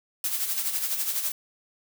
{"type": "noise with tremolo", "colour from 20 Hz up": "blue", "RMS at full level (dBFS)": -26, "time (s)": [0.24, 1.32], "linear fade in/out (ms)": 2, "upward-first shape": "sine", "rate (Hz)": 12, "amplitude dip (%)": 55, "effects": []}